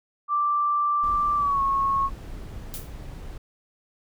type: tone with pitch glide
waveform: sine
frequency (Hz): 1174.7 to 1096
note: D6 to C#6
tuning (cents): 0 to -20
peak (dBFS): -20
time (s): 0.28-2.1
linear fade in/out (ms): 50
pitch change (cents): -120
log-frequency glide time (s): 1.36-1.61
type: noise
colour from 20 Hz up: brown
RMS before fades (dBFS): -37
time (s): 1.03-3.38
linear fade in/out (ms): 5
type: noise with exponential decay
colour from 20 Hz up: blue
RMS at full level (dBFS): -32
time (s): 2.74-2.95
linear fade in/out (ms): 0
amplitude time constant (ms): 45
effects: none